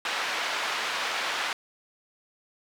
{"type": "band-pass noise", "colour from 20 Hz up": "pink", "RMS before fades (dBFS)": -30, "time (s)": [0.05, 1.53], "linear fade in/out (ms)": 2, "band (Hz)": [940, 3800], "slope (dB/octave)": 12, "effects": []}